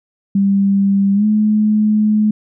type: tone with pitch glide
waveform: sine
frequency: 197.6 to 213 Hz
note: G3 to G#3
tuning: +14 to +44 cents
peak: -10 dBFS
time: 0.35-2.31 s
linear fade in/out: 5 ms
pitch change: +130 cents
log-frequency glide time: 1.14-1.25 s
effects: none